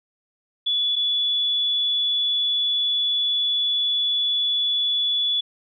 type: tone pair in turn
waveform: sine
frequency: 3429 / 3429 Hz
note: A7 / A7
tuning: -45 / -45 cents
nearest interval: unison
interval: 0 cents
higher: neither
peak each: -19 dBFS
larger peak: neither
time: 0.66-0.96 / 0.96-5.41 s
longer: second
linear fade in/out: 10 ms
effects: none